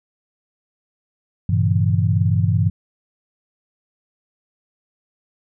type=chord; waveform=sine; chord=G diminished seventh; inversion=none; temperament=equal with one note detuned; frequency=98.68 / 116.54 / 138.59 / 164.81 Hz; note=G2 / Bb2 / Db3 / Fb3; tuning=+12 / 0 / 0 / 0 cents; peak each=-17 / -21 / -23 / -21 dBFS; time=1.49-2.7 s; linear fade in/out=5 ms; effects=none